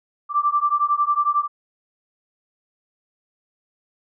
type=beating tone pair; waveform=sine; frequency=1169 / 1180 Hz; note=D6 / D6; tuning=-8 / +8 cents; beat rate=11 Hz; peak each=-20 / -20 dBFS; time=0.29-1.48 s; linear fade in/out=50 ms; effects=none